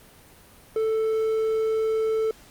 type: tone with hard clipping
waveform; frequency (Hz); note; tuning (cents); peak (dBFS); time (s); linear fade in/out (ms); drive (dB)
triangle; 441.2; A4; +5; -22; 0.76-2.31; 2; 6
effects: pink hiss -51 dBFS RMS until 2.5 s + Opus 32 kbps